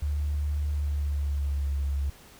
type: tone with pitch glide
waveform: sine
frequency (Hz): 73.42 to 69.86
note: D2 to C#2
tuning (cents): 0 to +14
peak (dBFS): -25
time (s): 0.02-2.1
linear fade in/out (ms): 5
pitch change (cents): -86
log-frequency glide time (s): 0.71-1.77
effects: pink hiss -52 dBFS RMS until 2.39 s